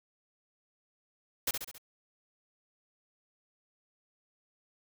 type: noise with echo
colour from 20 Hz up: white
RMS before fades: -30 dBFS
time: 1.47-1.51 s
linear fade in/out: 5 ms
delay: 68 ms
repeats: 4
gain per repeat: -5 dB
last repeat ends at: 1.782 s
effects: none